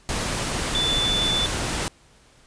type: tone in noise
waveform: sine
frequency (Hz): 3500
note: A7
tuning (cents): -10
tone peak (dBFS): -21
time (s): 0.75-1.46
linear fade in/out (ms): 0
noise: pink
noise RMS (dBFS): -26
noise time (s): 0.09-1.88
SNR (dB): +2
effects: pink hiss -55 dBFS RMS until 2.46 s + resampled to 22050 Hz